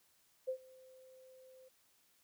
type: tone with ADSR envelope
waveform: sine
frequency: 518 Hz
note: C5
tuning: 17 cents flat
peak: -33 dBFS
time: 0.47-1.69 s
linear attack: 19 ms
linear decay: 83 ms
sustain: -24 dB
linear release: 13 ms
effects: white hiss -72 dBFS RMS until 2.23 s